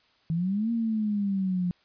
sine exponential two-way sweep, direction up then down, 158.9 to 234.2 to 175.4 Hz, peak -24 dBFS, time 0.3-1.71 s, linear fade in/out 0 ms, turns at 0.71 s, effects white hiss -64 dBFS RMS until 1.84 s + resampled to 11025 Hz

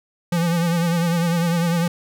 square tone with vibrato, 170 Hz, F3, 46 cents flat, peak -18 dBFS, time 0.32-1.88 s, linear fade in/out 5 ms, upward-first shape triangle, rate 10 Hz, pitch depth 69 cents each way, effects none

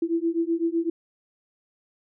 sine beating tone pair, 329.6 / 337.5 Hz, E4 / E4, 0 / +41 cents, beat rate 7.9 Hz, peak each -25 dBFS, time 0.02-0.9 s, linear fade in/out 5 ms, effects none

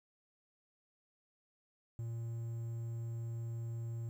triangle tone with quantisation, 115.7 Hz, A#2, 13 cents flat, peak -36 dBFS, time 1.99-4.09 s, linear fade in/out 0 ms, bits 11, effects none

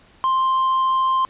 triangle tone, 1049 Hz, C6, 4 cents sharp, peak -14 dBFS, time 0.24-1.25 s, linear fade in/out 0 ms, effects pink hiss -52 dBFS RMS until 1.29 s + resampled to 8000 Hz

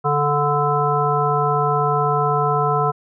harmonic tone, 146 Hz, D3, 10 cents flat, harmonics 1 / 3 / 5 / 7 / 9, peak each -22 / -22 / -22 / -22 / -22 dBFS, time 0.04-2.92 s, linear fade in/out 20 ms, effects none

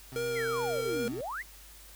25% pulse tone with pitch glide, 130 to 126.74 Hz, C3 to B2, -11 to +45 cents, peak -38 dBFS, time 0.12-1.21 s, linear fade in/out 2 ms, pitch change -44 cents, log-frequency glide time 0.81-0.94 s
square tone with vibrato, 466.2 Hz, A#4, in tune, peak -31 dBFS, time 0.16-1.08 s, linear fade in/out 0 ms, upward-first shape sine, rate 2.6 Hz, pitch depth 33 cents each way
sine exponential two-way sweep, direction down then up, 2217 to 210.2 to 2217 Hz, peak -34 dBFS, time 0.35-1.43 s, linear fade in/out 20 ms, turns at 1.07 s
effects added 50 Hz sine -53 dBFS peak until 1.95 s + white hiss -53 dBFS RMS until 1.95 s

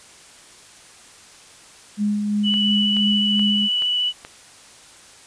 sine tone with tremolo, 207.7 Hz, G#3, in tune, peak -17 dBFS, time 1.97-3.69 s, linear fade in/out 50 ms, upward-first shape sine, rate 2.9 Hz, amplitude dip 35%
sine tone with vibrato, 2960 Hz, F#7, in tune, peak -18 dBFS, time 2.43-4.13 s, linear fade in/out 50 ms, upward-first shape square, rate 14 Hz, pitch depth 9 cents each way
click train, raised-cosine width 0.3 ms, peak -19 dBFS, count 5, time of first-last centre 2.54-4.249 s, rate 2.34 Hz
effects white hiss -46 dBFS RMS until 5.26 s + resampled to 22050 Hz

